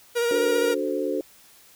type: tone with vibrato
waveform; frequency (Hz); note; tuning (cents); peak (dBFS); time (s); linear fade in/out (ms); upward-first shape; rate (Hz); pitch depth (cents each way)
45% pulse; 473; A#4; +25; -21; 0.15-0.75; 20; sine; 15; 25
type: chord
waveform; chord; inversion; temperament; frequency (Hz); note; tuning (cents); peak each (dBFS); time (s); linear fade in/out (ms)
sine; D dominant seventh; none; equal; 293.7 / 370 / 440 / 523.3; D4 / F#4 / A4 / C5; 0 / 0 / 0 / 0; -29; 0.31-1.21; 2
effects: white hiss -53 dBFS RMS until 1.75 s